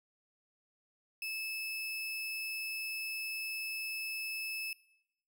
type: tone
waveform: 35% pulse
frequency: 2611 Hz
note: E7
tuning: 17 cents flat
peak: -35 dBFS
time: 1.22-4.73 s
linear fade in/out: 2 ms
effects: noise-tail reverb RT60 0.9 s tail -22 dB re dry